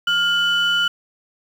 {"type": "tone pair together", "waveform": "sine", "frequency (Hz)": [1409, 2986], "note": ["F6", "F#7"], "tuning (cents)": [15, 15], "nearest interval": "octave + minor second", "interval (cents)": 1300, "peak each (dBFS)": -17, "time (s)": [0.07, 0.88], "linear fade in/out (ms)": 5, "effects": ["tanh soft clip ceiling -11 dBFS", "7-bit"]}